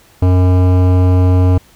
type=tone with hard clipping; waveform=sine; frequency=91.3 Hz; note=F#2; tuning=23 cents flat; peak=-9 dBFS; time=0.22-1.58 s; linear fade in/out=5 ms; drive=16 dB; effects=pink hiss -47 dBFS RMS until 1.75 s